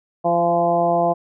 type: harmonic tone with a mistuned harmonic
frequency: 171.7 Hz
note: F3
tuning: 29 cents flat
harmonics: 1 / 2 / 3 / 4 / 5 / 6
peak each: -26 / -25 / -23 / -17 / -25 / -28 dBFS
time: 0.24-1.14 s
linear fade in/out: 20 ms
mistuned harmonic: 5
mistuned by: -18 cents
effects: none